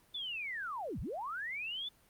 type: linear two-way sweep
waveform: sine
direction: down then up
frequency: 3546 to 36.91 to 3546 Hz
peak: -37 dBFS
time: 0.14-1.89 s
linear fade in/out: 10 ms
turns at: 1 s
effects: pink hiss -66 dBFS RMS until 2.09 s + Opus 32 kbps